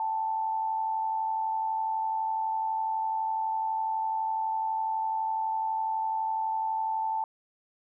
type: tone pair together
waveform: sine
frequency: 789 / 881 Hz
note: G5 / A5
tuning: +11 / +2 cents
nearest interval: major second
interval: 191 cents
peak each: -37 / -27 dBFS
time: 0-7.24 s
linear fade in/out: 2 ms
effects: none